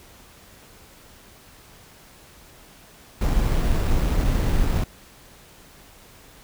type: noise with sample-and-hold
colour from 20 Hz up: brown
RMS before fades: -20 dBFS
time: 3.21-4.84 s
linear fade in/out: 5 ms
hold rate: 6300 Hz
effects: pink hiss -49 dBFS RMS until 6.43 s